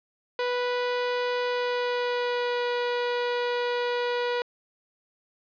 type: tone with pitch glide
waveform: sawtooth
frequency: 491.9 to 486 Hz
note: B4 to B4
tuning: -7 to -28 cents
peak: -21 dBFS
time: 0.39-4.42 s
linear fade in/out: 2 ms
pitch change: -21 cents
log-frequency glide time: 1.45-2.67 s
effects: resampled to 11025 Hz + 9-bit